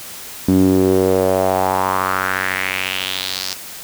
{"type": "tone with band-pass filter sweep", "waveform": "sawtooth", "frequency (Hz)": 94, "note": "F#2", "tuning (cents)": 28, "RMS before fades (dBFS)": -17, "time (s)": [0.48, 3.54], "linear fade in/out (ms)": 5, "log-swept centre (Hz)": [250, 5200], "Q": 3.3, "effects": ["white hiss -33 dBFS RMS until 3.83 s"]}